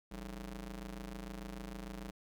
sawtooth ring-modulated tone, 121.9 Hz, B2, 22 cents flat, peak -36 dBFS, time 0.11-2.11 s, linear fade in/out 10 ms, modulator 74.3 Hz, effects none

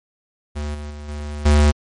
square tone with level steps, 74 Hz, D2, 14 cents sharp, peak -24 / -29 / -32 / -27 / -11 dBFS, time 0.55-1.72 s, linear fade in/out 20 ms, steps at 0.74 / 0.9 / 1.08 / 1.45 s, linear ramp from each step 10 ms, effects MP3 48 kbps

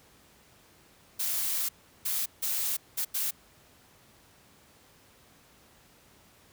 blue noise bursts at uneven times, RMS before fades -30 dBFS, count 5, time 1.19-1.69 / 2.05-2.26 / 2.42-2.77 / 2.97-3.05 / 3.14-3.31 s, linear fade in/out 10 ms, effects pink hiss -59 dBFS RMS until 6.52 s + high-pass 60 Hz 12 dB/octave

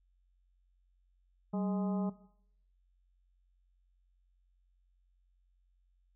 harmonic tone with a mistuned harmonic, 207.7 Hz, G#3, in tune, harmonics 1 / 2 / 3 / 4 / 5 / 6, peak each -32 / -43 / -43 / -45 / -51 / -53 dBFS, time 1.53-2.1 s, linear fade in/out 10 ms, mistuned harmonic 1, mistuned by -140 cents, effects noise-tail reverb RT60 0.7 s tail -17 dB re dry + added 45 Hz sine -68 dBFS peak until 6.15 s

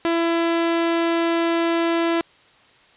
sawtooth tone, 334.9 Hz, E4, 27 cents sharp, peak -14 dBFS, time 0.05-2.21 s, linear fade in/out 0 ms, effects white hiss -53 dBFS RMS until 2.96 s + resampled to 8000 Hz

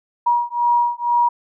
sine beating tone pair, 955 / 957.1 Hz, A#5 / A#5, +42 / +45 cents, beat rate 2.1 Hz, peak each -18 dBFS, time 0.26-1.29 s, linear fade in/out 10 ms, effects none

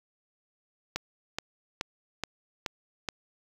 click train, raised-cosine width 0.2 ms, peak -13 dBFS, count 6, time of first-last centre 0.96-3.088 s, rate 2.35 Hz, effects 7-bit

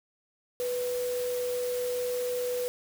sine tone in noise, 493.9 Hz, B4, in tune, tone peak -28 dBFS, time 0.6-2.68 s, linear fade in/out 0 ms, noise white, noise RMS -41 dBFS, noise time 0.6-2.68 s, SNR +10 dB, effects none

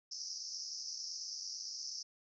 white band-pass noise, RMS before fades -44 dBFS, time 0.11-2.03 s, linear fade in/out 10 ms, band 4900 to 5900 Hz, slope 96 dB/octave, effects none

